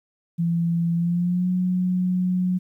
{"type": "tone with pitch glide", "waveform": "sine", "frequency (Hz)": [169, 182.18], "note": ["E3", "F#3"], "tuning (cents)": [43, -27], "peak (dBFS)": -19, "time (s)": [0.38, 2.59], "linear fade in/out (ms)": 20, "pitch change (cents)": 130, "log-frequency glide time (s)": [0.95, 1.49], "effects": ["10-bit"]}